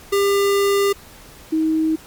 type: tone pair in turn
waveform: square / sine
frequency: 399.7 / 316.9 Hz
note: G4 / D#4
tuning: +34 / +32 cents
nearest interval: major third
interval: 402 cents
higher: first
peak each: -15 dBFS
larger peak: neither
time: 0.12-0.93 / 1.52-1.96 s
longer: first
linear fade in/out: 10 ms
effects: pink hiss -43 dBFS RMS until 2.06 s + MP3 96 kbps